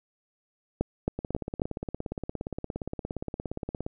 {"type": "two click trains", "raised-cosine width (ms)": 2, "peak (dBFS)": [-12, -19], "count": [4, 47], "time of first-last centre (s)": [[0.81, 1.619], [1.19, 3.864]], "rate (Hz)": [3.71, 17.2], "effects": []}